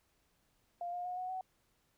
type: tone with pitch steps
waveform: sine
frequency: 698.5 / 710.7 / 723.1 / 735.8 / 748.6 Hz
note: F5 / F5 / F#5 / F#5 / F#5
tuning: 0 / +30 / -40 / -10 / +20 cents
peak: -37 dBFS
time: 0.81-1.41 s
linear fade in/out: 2 ms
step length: 120 ms
effects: pink hiss -75 dBFS RMS until 1.97 s